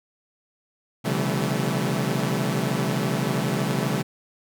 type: tone cluster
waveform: sawtooth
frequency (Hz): 129.4 / 141.8 / 165.1 / 192 / 217.1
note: C3 / C#3 / E3 / G3 / A3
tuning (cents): -19 / +40 / +3 / -36 / -23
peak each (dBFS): -25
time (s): 1.04-4.03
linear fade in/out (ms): 20
effects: none